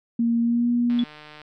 sine tone with pitch glide, 233.1 to 240.1 Hz, A#3 to B3, 0 to -49 cents, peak -18 dBFS, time 0.19-1.04 s, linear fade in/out 5 ms, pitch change +51 cents, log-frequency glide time 0.41-0.69 s
click train, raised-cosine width 0.3 ms, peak -27 dBFS, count 79, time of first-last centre 0.9-1.417 s, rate 151 Hz
sine tone with exponential decay, 3400 Hz, G#7, 40 cents sharp, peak -26 dBFS, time 0.99-1.07 s, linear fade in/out 1 ms, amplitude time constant 16 ms
effects none

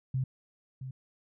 sine tone with echo, 130.81 Hz, C3, in tune, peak -27 dBFS, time 0.14-0.24 s, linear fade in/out 5 ms, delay 670 ms, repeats 1, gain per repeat -10 dB, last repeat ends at 0.91 s, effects none

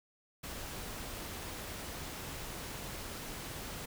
pink noise, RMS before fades -43 dBFS, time 0.43-3.86 s, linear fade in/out 10 ms, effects none

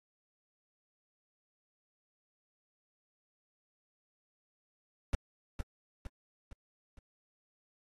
brown noise with echo, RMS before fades -28 dBFS, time 5.13-5.15 s, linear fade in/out 2 ms, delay 460 ms, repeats 4, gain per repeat -6 dB, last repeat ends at 6.99 s, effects AAC 32 kbps

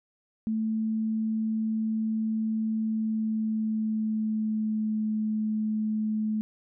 sine tone with pitch glide, 220 to 215.8 Hz, A3 to A3, 0 to -33 cents, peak -25 dBFS, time 0.47-6.41 s, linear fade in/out 0 ms, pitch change -33 cents, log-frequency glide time 2.8-5.05 s, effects none

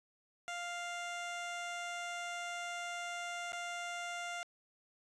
15% pulse tone with dropouts, 698.5 Hz, F5, in tune, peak -33 dBFS, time 0.48-4.43 s, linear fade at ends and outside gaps 0 ms, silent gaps 3.521-3.531 s, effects resampled to 22050 Hz

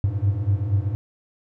triangle tone cluster, 95.2 / 99.3 / 103.6 / 119.3 Hz, F#2 / G2 / G#2 / A#2, +50 / +23 / -4 / +41 cents, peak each -22 / -25 / -21 / -29 dBFS, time 0.04-0.95 s, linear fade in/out 0 ms, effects none

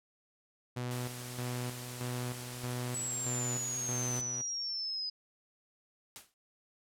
sawtooth tone with tremolo, 123.47 Hz, B2, in tune, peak -31 dBFS, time 0.76-4.42 s, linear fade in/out 10 ms, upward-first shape square, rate 1.6 Hz, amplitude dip 60%
white noise, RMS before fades -45 dBFS, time 0.91-4.21 s, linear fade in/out 0 ms
sine exponential sweep, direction down, 7902 to 4978 Hz, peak -34 dBFS, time 2.94-5.1 s, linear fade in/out 10 ms
white noise with exponential decay, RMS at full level -43 dBFS, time 6.16-6.34 s, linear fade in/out 0 ms, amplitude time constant 39 ms
effects low-pass 12000 Hz 12 dB/octave

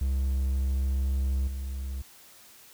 triangle tone with level steps, 66.6 Hz, C2, 31 cents sharp, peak -22 / -29 dBFS, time 0.01-2.02 s, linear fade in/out 5 ms, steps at 1.47 s, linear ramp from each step 10 ms, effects white hiss -53 dBFS RMS until 2.73 s

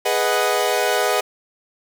sawtooth chord, G# minor seventh, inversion none, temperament equal, 415.3 / 493.9 / 622.3 / 740 Hz, G#4 / B4 / D#5 / F#5, 0 / 0 / 0 / 0 cents, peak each -19 dBFS, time 0.05-1.21 s, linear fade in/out 10 ms, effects none

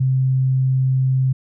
sine tone, 131.1 Hz, C3, 4 cents sharp, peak -14 dBFS, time 0-1.33 s, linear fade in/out 10 ms, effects none

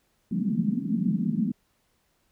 white band-pass noise, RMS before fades -26 dBFS, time 0.31-1.52 s, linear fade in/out 5 ms, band 170 to 240 Hz, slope 48 dB/octave, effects pink hiss -70 dBFS RMS until 2.31 s

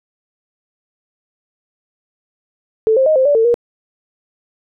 sine tone with pitch steps, 440.4 / 529 / 623 / 523 / 579 / 449.2 / 475.8 Hz, A4 / C5 / D#5 / C5 / D5 / A4 / A#4, +2 / +19 / +2 / -1 / -25 / +36 / +35 cents, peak -9 dBFS, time 2.87-3.542 s, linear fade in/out 0 ms, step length 96 ms, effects none

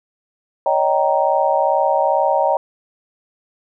sine chord, Eb dominant seventh, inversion third, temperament just, 560 / 622.3 / 777.8 / 933.4 Hz, Db5 / Eb5 / G5 / Bb5, +18 / 0 / -14 / +2 cents, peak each -19 dBFS, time 0.66-2.57 s, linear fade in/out 2 ms, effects none

